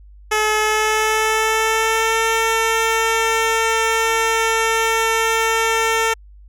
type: tone with pitch glide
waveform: 10% pulse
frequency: 429.1 to 450.2 Hz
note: A4 to A4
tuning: -43 to +40 cents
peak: -7 dBFS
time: 0.31-6.14 s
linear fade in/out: 10 ms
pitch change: +83 cents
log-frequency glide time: 0.59-2.21 s
effects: added 50 Hz sine -40 dBFS peak until 6.48 s + low-pass 12000 Hz 12 dB/octave